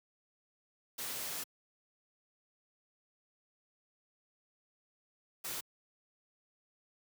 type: noise bursts at uneven times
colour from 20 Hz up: white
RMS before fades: -40 dBFS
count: 2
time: 0.98-1.44 / 5.44-5.61 s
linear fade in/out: 10 ms
effects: high-pass 100 Hz 12 dB/octave